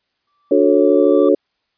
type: tone with exponential growth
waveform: triangle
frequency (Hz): 1165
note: D6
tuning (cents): -14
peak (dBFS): -24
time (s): 0.27-1.29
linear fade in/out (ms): 5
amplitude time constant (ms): 220
type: chord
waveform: sine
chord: D major seventh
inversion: none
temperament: just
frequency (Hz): 293.7 / 367.1 / 440.5 / 550.6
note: D4 / F#4 / A4 / C#5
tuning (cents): 0 / -14 / +2 / -12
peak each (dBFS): -15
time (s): 0.51-1.35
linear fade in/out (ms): 5
effects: white hiss -69 dBFS RMS until 1.77 s + resampled to 11025 Hz